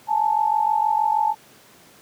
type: tone pair together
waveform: sine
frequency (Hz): 846 / 892.4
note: G#5 / A5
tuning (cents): +32 / +24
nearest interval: minor second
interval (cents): 92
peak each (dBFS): -20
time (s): 0.07-1.35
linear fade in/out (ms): 50
effects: pink hiss -50 dBFS RMS until 2.01 s + high-pass 150 Hz 12 dB/octave